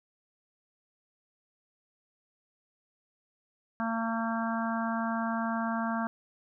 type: harmonic tone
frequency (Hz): 227.2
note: A#3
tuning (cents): -44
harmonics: 1 / 3 / 4 / 5 / 6 / 7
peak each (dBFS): -31 / -36 / -37 / -38 / -39 / -39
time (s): 3.8-6.07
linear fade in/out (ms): 0
effects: none